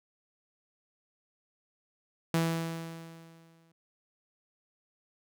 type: tone with exponential decay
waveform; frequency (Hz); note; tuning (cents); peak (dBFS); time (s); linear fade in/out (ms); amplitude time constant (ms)
sawtooth; 164.81; E3; 0; -20; 2.34-3.72; 2; 300
effects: none